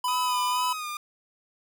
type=tone; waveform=square; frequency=996 Hz; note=B5; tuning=14 cents sharp; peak=-25 dBFS; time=0.04-0.73 s; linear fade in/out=5 ms
type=tone with vibrato; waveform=sawtooth; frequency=1243 Hz; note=D#6; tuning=2 cents flat; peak=-28 dBFS; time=0.08-0.97 s; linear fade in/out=2 ms; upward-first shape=sine; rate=2.1 Hz; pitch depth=56 cents each way
effects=none

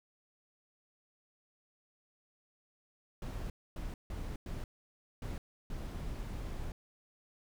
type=noise bursts at uneven times; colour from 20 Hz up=brown; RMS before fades=-40 dBFS; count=6; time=3.22-3.5 / 3.76-3.94 / 4.1-4.36 / 4.46-4.64 / 5.22-5.38 / 5.7-6.72 s; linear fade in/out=2 ms; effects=none

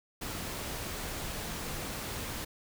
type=noise; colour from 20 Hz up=pink; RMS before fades=-38 dBFS; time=0.21-2.45 s; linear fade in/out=10 ms; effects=none

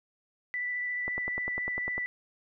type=tone with vibrato; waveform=sine; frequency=1975.5 Hz; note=B6; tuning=in tune; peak=-30 dBFS; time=0.54-2.06 s; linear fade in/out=0 ms; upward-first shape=sine; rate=14 Hz; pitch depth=11 cents each way
type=click train; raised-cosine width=1 ms; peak=-23 dBFS; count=10; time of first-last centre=1.08-1.98 s; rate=10 Hz
effects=none

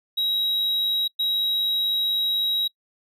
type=tone bursts at uneven times; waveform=triangle; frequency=3838 Hz; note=A#7; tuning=50 cents sharp; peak=-19 dBFS; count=2; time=0.17-1.08 / 1.19-2.68 s; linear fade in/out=10 ms; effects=noise-tail reverb RT60 0.1 s tail -25 dB re dry

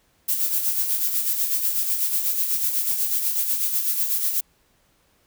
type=noise with tremolo; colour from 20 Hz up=violet; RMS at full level=-21 dBFS; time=0.28-4.41 s; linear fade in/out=10 ms; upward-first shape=sine; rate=8.1 Hz; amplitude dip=50%; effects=pink hiss -63 dBFS RMS until 5.26 s

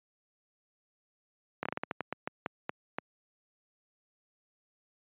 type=slowing click train; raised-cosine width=0.5 ms; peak=-17 dBFS; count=13; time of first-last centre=1.63-2.985 s; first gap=25 ms; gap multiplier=1.25; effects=high-pass 150 Hz 12 dB/octave + resampled to 8000 Hz

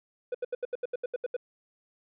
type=tone bursts; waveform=triangle; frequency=493.9 Hz; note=B4; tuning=in tune; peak=-26 dBFS; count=11; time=0.32-1.366 s; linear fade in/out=5 ms; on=26 ms; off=76 ms; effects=resampled to 8000 Hz + 11-bit

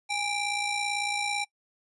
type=ring-modulated tone; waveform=sawtooth; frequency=1582 Hz; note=G6; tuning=15 cents sharp; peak=-21 dBFS; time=0.09-1.45 s; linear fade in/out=20 ms; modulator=762 Hz; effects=noise-tail reverb RT60 0.1 s tail -24 dB re dry + resampled to 24000 Hz

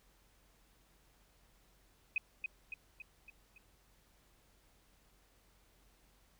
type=tone with echo; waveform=sine; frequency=2516 Hz; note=D#7; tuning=19 cents sharp; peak=-30 dBFS; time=2.16-2.18 s; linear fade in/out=2 ms; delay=280 ms; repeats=5; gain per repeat=-5 dB; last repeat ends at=3.58 s; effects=added 46 Hz sine -70 dBFS peak until 6.39 s + pink hiss -70 dBFS RMS until 6.39 s

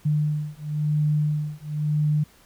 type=beating tone pair; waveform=sine; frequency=150 / 150.97 Hz; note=D3 / D3; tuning=+37 / +48 cents; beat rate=0.97 Hz; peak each=-24 dBFS; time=0.05-2.24 s; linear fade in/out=10 ms; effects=pink hiss -55 dBFS RMS until 2.45 s

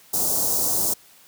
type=band-stop noise; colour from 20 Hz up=white; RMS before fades=-22 dBFS; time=0.13-0.94 s; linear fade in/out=10 ms; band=910 to 5500 Hz; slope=24 dB/octave; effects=white hiss -52 dBFS RMS until 1.27 s + high-pass 80 Hz 12 dB/octave

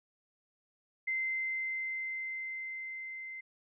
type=tone with level ramp; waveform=sine; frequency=2075 Hz; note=C7; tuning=15 cents flat; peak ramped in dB=-30 to -41 dBFS; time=1.07-3.41 s; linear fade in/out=10 ms; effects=none

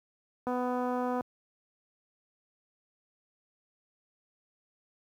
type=click train; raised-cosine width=1 ms; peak=-20 dBFS; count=185; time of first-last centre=0.47-1.209 s; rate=249 Hz; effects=high-pass 80 Hz 12 dB/octave + 10-bit

